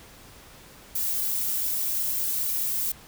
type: noise with flanger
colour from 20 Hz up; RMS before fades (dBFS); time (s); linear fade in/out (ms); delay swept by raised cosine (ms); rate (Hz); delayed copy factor
violet; -27; 0.95-2.92; 5; 1.9 to 2.9; 0.63; -0.55
effects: pink hiss -49 dBFS RMS until 3.07 s